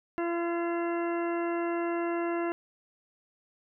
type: harmonic tone with a mistuned harmonic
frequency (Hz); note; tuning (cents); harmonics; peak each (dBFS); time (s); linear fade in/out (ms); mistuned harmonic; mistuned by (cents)
340.9; F4; -42; 1 / 2 / 3 / 4 / 5 / 6 / 8; -29 / -35 / -39 / -41 / -43 / -45 / -47; 0.18-2.52; 0; 6; +17
effects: none